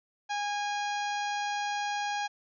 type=harmonic tone; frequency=821 Hz; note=G#5; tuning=20 cents flat; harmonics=1 / 2 / 3 / 4 / 5 / 6 / 7 / 8; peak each=-31 / -37 / -41 / -43 / -45 / -47 / -48 / -49 dBFS; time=0.29-2.28 s; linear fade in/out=20 ms; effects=none